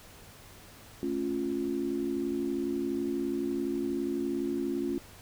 sine chord, A augmented, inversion none, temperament equal, 220 / 277.2 / 349.2 Hz, A3 / C#4 / E#4, 0 / 0 / 0 cents, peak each -37 / -32 / -32 dBFS, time 1.03-4.98 s, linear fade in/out 0 ms, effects added 97 Hz sine -58 dBFS peak until 5.21 s + pink hiss -52 dBFS RMS until 5.21 s

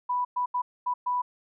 sine tone bursts at uneven times, 987.8 Hz, B5, in tune, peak -24 dBFS, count 5, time 0.09-0.25 / 0.36-0.46 / 0.54-0.62 / 0.86-0.94 / 1.06-1.22 s, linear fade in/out 10 ms, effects none

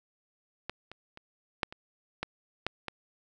clicks, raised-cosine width 0.3 ms, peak -18 / -28 / -30 / -11 / -27 / -16 / -13 / -19 dBFS, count 8, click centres 0.696 / 0.916 / 1.174 / 1.632 / 1.725 / 2.23 / 2.666 / 2.883 s, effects none

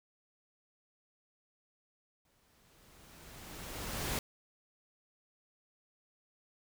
pink noise with exponential growth, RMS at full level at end -34 dBFS, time 2.25-4.19 s, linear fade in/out 2 ms, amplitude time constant 420 ms, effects none

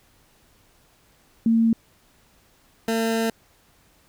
sine / 20% pulse tone pair in turn, 227.4 / 226 Hz, A#3 / A3, -43 / +47 cents, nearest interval unison, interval 10 cents, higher first, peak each -15 / -16 dBFS, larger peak first, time 1.46-1.73 / 2.88-3.3 s, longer second, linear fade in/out 2 ms, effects pink hiss -59 dBFS RMS until 4.08 s

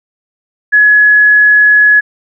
sine tone, 1691 Hz, G#6, 31 cents sharp, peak -3 dBFS, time 0.72-2.01 s, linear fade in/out 20 ms, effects none

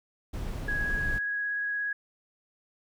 brown noise, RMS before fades -33 dBFS, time 0.33-1.19 s, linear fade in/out 10 ms
sine tone with vibrato, 1661.2 Hz, G#6, in tune, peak -28 dBFS, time 0.68-1.93 s, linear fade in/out 5 ms, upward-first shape sine, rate 17 Hz, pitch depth 9 cents each way
effects none

